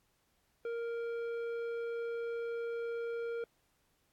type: tone with tanh clipping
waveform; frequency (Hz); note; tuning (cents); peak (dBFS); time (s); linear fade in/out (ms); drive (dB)
sine; 466.2; A#4; 0; -37; 0.65-3.44; 2; 10
effects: pink hiss -75 dBFS RMS until 4.12 s + AAC 64 kbps